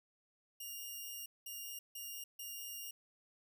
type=tone bursts at uneven times; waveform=5% pulse; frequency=2828 Hz; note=F7; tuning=21 cents sharp; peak=-35 dBFS; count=4; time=0.6-1.26 / 1.46-1.79 / 1.95-2.24 / 2.39-2.91 s; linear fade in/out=5 ms; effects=none